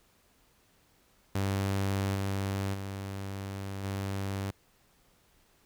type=tone with level steps; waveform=sawtooth; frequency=97.9 Hz; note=G2; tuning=2 cents flat; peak=-24 / -26 / -32 / -28 dBFS; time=1.35-4.51 s; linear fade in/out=5 ms; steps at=2.14 / 2.73 / 3.83 s; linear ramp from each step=20 ms; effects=pink hiss -66 dBFS RMS until 5.65 s